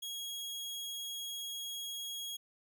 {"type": "tone", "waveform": "sawtooth", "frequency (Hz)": 3303, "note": "G#7", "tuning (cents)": -10, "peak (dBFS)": -36, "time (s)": [0.02, 2.37], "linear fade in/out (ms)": 10, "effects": []}